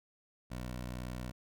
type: tone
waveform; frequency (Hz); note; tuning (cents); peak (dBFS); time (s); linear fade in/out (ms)
15% pulse; 61.74; B1; 0; -33; 0.5-1.32; 20
effects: none